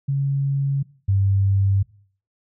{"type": "tone pair in turn", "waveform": "sine", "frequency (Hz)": [138.59, 98], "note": ["C#3", "G2"], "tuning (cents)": [0, 0], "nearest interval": "tritone", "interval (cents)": 600, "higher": "first", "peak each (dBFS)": [-18, -15], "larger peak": "second", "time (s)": [[0.08, 0.83], [1.08, 1.83]], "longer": "neither", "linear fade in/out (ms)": 10, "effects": ["noise-tail reverb RT60 0.5 s tail -21 dB re dry"]}